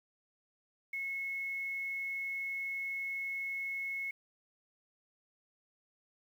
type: tone with quantisation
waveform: sine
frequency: 2184 Hz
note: C#7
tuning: 26 cents flat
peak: -35 dBFS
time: 0.93-4.11 s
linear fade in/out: 5 ms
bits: 10
effects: none